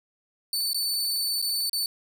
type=tone with dropouts; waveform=sawtooth; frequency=4509 Hz; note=C#8; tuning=29 cents sharp; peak=-22 dBFS; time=0.53-1.86 s; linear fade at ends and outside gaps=1 ms; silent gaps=0.732-0.745 / 1.417-1.424 / 1.696-1.731 s; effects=none